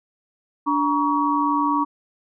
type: tone cluster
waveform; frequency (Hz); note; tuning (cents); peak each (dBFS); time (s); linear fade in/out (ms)
sine; 292 / 948 / 1128; D4 / A#5 / C#6; -10 / +29 / +30; -22; 0.66-1.85; 20
effects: none